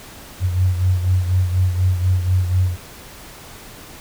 sine beating tone pair, 91.1 / 95.2 Hz, F#2 / F#2, -26 / +50 cents, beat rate 4.1 Hz, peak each -15 / -22 dBFS, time 0.4-2.77 s, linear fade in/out 50 ms, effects pink hiss -39 dBFS RMS until 4 s

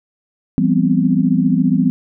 sine chord, C major seventh, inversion first, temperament equal with one note detuned, 168.86 / 196 / 246.9 / 261.6 Hz, E3 / G3 / B3 / C4, +42 / 0 / 0 / 0 cents, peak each -17 dBFS, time 0.58-1.9 s, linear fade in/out 0 ms, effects none

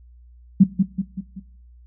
sine tone with echo, 191 Hz, G3, 45 cents flat, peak -6 dBFS, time 0.6-0.64 s, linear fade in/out 10 ms, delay 190 ms, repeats 4, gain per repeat -6 dB, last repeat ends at 1.4 s, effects noise-tail reverb RT60 0.6 s tail -19 dB re dry + added 60 Hz sine -45 dBFS peak until 1.86 s

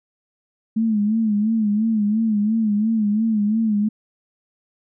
sine tone with vibrato, 215.6 Hz, A3, 35 cents flat, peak -16 dBFS, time 0.76-3.89 s, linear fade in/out 10 ms, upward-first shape sine, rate 2.9 Hz, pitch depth 88 cents each way, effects none

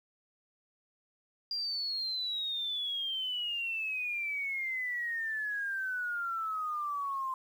sine exponential sweep, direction down, 4805 to 1039 Hz, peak -32 dBFS, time 1.51-7.34 s, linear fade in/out 2 ms, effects 10-bit

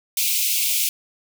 white high-pass noise, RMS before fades -21 dBFS, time 0.17-0.89 s, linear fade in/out 2 ms, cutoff 2200 Hz, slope 96 dB/octave, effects none

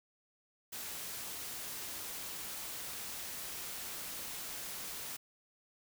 white noise, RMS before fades -43 dBFS, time 0.72-5.17 s, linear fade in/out 10 ms, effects none

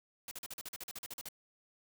white noise bursts, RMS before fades -44 dBFS, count 14, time 0.28-1.287 s, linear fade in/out 2 ms, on 32 ms, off 43 ms, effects none

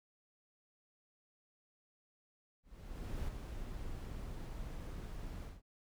brown noise with ADSR envelope, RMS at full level -39 dBFS, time 2.63-5.62 s, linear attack 650 ms, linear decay 8 ms, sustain -5 dB, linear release 180 ms, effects none

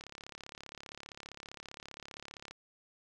click train, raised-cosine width 0.2 ms, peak -28 dBFS, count 89, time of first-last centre 0.01-2.51 s, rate 35.2 Hz, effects none

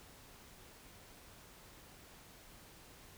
silence, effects pink hiss -58 dBFS RMS until 3.17 s

